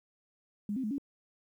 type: tone with pitch steps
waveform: sine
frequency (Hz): 206.1 / 263.2 / 213.2 / 279.9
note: G#3 / C4 / G#3 / C#4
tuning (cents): -13 / +10 / +46 / +17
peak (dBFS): -31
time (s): 0.69-0.982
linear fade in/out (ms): 2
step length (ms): 73
effects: 11-bit